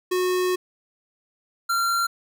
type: tone pair in turn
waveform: square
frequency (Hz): 365.2 / 1374.4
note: F#4 / F6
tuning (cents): -23 / -28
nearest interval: octave + major seventh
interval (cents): 2295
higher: second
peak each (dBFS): -21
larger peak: neither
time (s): 0.11-0.56 / 1.69-2.07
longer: first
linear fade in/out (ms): 10
effects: none